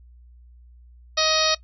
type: harmonic tone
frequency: 628 Hz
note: D#5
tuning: 16 cents sharp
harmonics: 1 / 2 / 3 / 4 / 5 / 6 / 7 / 8 / 9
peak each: -25 / -26 / -31 / -29 / -31 / -25 / -25 / -28 / -28 dBFS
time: 1.17-1.55 s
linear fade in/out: 10 ms
effects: noise-tail reverb RT60 0.1 s tail -18 dB re dry + added 60 Hz sine -46 dBFS peak until 1.63 s